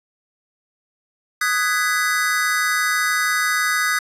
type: chord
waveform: square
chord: G# minor seventh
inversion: second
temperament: just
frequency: 1245.9 / 1495.1 / 1661.2 / 1993.5 Hz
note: D#6 / F#6 / G#6 / B6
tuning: +2 / +18 / 0 / +16 cents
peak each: -24 dBFS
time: 1.41-3.99 s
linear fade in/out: 5 ms
effects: resampled to 32000 Hz